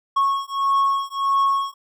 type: beating tone pair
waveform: triangle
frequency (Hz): 1099 / 1100.6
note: C#6 / C#6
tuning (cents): -15 / -13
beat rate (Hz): 1.6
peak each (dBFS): -19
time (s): 0.16-1.74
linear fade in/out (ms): 10
effects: none